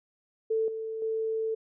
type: tone with level steps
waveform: sine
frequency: 443.7 Hz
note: A4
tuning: 14 cents sharp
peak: -24 / -32 / -27 dBFS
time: 0.5-1.55 s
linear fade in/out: 10 ms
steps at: 0.68 / 1.02 s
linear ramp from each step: 2 ms
effects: none